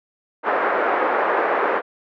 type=band-pass noise; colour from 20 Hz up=pink; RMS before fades=-20 dBFS; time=0.43-1.82 s; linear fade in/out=50 ms; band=400 to 1700 Hz; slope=24 dB/octave; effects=none